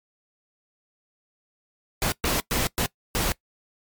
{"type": "noise bursts at uneven times", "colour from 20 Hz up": "pink", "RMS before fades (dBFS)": -24, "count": 5, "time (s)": [[2.02, 2.12], [2.24, 2.4], [2.51, 2.67], [2.78, 2.86], [3.15, 3.32]], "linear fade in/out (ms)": 0, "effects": ["noise-tail reverb RT60 0.1 s tail -21 dB re dry", "MP3 96 kbps"]}